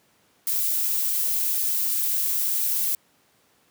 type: noise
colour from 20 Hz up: violet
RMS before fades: -24 dBFS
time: 0.47-2.95 s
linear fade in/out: 2 ms
effects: pink hiss -62 dBFS RMS until 3.7 s + high-pass 150 Hz 12 dB/octave